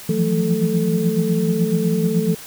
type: tone cluster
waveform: sine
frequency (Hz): 165 / 172.2 / 181.3 / 219.3 / 438.2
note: E3 / F3 / F#3 / A3 / A4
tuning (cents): +2 / -24 / -35 / -6 / -7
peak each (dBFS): -22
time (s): 0.09-2.35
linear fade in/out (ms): 5
effects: tanh soft clip ceiling -4 dBFS + white hiss -37 dBFS RMS until 2.46 s